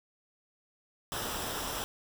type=noise with comb filter; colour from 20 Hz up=pink; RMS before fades=-36 dBFS; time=1.12-1.84 s; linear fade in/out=0 ms; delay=0.45 ms; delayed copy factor=-0.55; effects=none